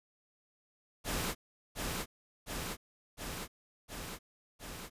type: noise with echo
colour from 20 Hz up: pink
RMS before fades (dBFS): -35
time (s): 1.04-1.35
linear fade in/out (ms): 50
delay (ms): 710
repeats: 5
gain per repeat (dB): -2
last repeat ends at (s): 4.9
effects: resampled to 32000 Hz